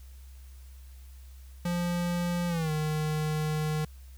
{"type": "tone with pitch glide", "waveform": "square", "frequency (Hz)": [174.61, 153.77], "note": ["F3", "D#3"], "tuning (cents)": [0, -20], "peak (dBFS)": -28, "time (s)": [1.65, 3.85], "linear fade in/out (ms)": 5, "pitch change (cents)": -220, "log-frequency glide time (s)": [2.48, 2.71], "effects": ["added 65 Hz sine -45 dBFS peak until 4.17 s", "white hiss -61 dBFS RMS until 4.17 s"]}